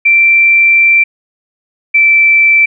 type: tone pair in turn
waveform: sine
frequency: 2349 / 2331 Hz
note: D7 / D7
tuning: 0 / -14 cents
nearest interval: unison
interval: 14 cents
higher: first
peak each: -4 dBFS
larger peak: neither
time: 0.05-1.04 / 1.94-2.66 s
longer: first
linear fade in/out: 10 ms
effects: none